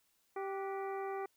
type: harmonic tone with a mistuned harmonic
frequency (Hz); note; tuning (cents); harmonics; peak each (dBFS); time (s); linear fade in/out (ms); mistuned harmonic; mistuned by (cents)
390; G4; -9; 1 / 2 / 3 / 4 / 5 / 6; -39 / -42 / -47 / -54 / -52 / -57; 0.36-1.26; 5; 4; -92
effects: white hiss -75 dBFS RMS until 1.36 s